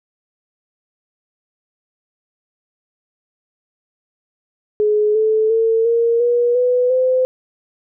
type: tone with pitch steps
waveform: sine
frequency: 422.2 / 436.1 / 450.4 / 465.2 / 480.5 / 496.3 / 512.6 Hz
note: G#4 / A4 / A4 / A#4 / B4 / B4 / C5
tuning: +29 / -15 / +40 / -4 / -48 / +8 / -36 cents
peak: -12 dBFS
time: 4.8-7.25 s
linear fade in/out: 0 ms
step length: 350 ms
effects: none